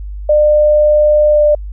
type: tone with pitch glide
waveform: sine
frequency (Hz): 600 to 595.9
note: D5 to D5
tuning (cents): +37 to +25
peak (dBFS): -6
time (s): 0.29-1.55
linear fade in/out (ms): 5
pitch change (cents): -12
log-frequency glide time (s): 1.31-1.4
effects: added 50 Hz sine -22 dBFS peak until 1.72 s